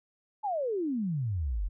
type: exponential sweep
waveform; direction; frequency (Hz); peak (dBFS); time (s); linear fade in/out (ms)
sine; down; 880 to 41.2; -28; 0.43-1.69; 20
effects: none

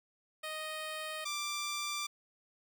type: tone pair in turn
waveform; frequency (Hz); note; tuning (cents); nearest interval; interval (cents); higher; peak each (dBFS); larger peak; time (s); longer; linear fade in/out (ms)
10% pulse; 622.3 / 1178.8; D#5 / D6; 0 / +6; major seventh; 1106; second; -30 / -27; second; 0.43-1.25 / 1.25-2.07; neither; 10
effects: none

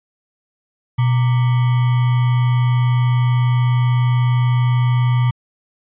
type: tone with sample-and-hold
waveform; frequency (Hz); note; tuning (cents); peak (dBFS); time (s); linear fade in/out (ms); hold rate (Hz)
sine; 123.47; B2; 0; -12; 0.98-5.31; 10; 1050
effects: resampled to 8000 Hz

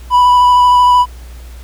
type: tone with vibrato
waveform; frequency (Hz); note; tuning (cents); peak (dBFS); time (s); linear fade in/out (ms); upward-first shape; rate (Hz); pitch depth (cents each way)
triangle; 987.8; B5; 0; -3; 0.1-1.06; 50; square; 13; 10
effects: added 60 Hz sine -29 dBFS peak until 1.63 s + pink hiss -42 dBFS RMS until 1.63 s

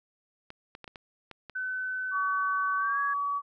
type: clicks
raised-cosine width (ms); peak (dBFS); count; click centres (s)
0.3; -27; 7; 0.504 / 0.751 / 0.843 / 0.878 / 0.958 / 1.313 / 1.497
type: tone with pitch glide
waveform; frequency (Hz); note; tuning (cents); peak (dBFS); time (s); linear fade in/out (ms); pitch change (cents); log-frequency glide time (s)
sine; 1514 to 1660.6; F#6 to G#6; +39 to -1; -30; 1.55-3.14; 10; +160; 2.77-2.99
type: tone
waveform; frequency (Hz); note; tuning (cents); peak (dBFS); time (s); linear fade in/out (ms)
sine; 1137; C#6; +44; -27; 2.11-3.42; 50
effects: none

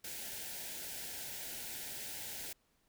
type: band-stop noise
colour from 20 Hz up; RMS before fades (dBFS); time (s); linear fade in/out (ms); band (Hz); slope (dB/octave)
white; -44; 0.04-2.53; 5; 940 to 1400; 96
effects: pink hiss -75 dBFS RMS until 2.88 s

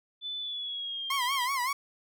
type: tone with pitch glide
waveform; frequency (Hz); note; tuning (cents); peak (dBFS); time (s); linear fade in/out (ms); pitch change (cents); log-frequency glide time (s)
sine; 3500 to 3191; A7 to G7; -10 to +30; -33; 0.21-1.48; 50; -160; 0.39-1.08
type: tone with vibrato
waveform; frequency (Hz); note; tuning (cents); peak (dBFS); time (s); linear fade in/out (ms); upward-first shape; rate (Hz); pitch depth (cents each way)
30% pulse; 1043; C6; -6; -25; 1.1-1.73; 5; sine; 5.3; 130
effects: none

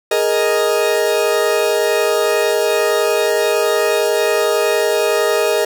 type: chord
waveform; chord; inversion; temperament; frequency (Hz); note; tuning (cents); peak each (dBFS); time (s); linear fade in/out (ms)
40% pulse; Ab suspended second; none; equal; 415.3 / 466.2 / 622.3; Ab4 / Bb4 / Eb5; 0 / 0 / 0; -17; 0.11-5.65; 5
effects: none

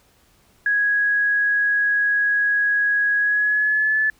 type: tone with pitch glide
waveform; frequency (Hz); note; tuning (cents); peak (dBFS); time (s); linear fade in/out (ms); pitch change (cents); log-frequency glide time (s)
sine; 1661.2 to 1733.7; G#6 to A6; 0 to -26; -16; 0.66-4.1; 2; +74; 3.18-3.99
effects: pink hiss -58 dBFS RMS until 4.19 s

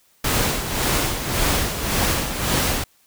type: noise with tremolo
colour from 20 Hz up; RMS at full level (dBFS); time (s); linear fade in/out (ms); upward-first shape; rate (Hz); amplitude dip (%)
pink; -19; 0.24-2.84; 5; sine; 1.8; 60
effects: white hiss -59 dBFS RMS until 3.06 s

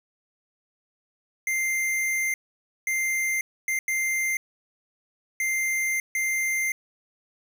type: tone bursts at uneven times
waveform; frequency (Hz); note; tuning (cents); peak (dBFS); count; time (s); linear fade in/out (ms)
square; 2093; C7; 0; -24; 6; 1.47-2.34 / 2.87-3.41 / 3.68-3.79 / 3.88-4.37 / 5.4-6 / 6.15-6.72; 2
effects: none

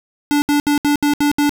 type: tone bursts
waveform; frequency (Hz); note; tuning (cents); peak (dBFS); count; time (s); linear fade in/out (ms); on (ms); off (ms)
square; 291.2; D4; -15; -13; 7; 0.31-1.494; 0; 110; 69
effects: none

